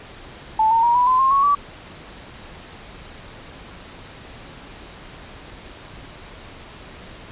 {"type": "tone with pitch steps", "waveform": "sine", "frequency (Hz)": [877, 911.6, 947.6, 985, 1023.8, 1064.2, 1106.2, 1149.9], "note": ["A5", "A#5", "A#5", "B5", "C6", "C6", "C#6", "D6"], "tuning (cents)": [-6, -39, 28, -5, -38, 29, -4, -37], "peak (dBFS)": -13, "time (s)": [0.59, 1.55], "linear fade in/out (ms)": 5, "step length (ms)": 120, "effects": ["pink hiss -40 dBFS RMS until 7.31 s", "resampled to 8000 Hz"]}